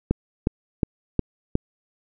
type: click train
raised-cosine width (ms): 3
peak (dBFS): -6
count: 5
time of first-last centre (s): 0.11-1.554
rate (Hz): 2.77
effects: none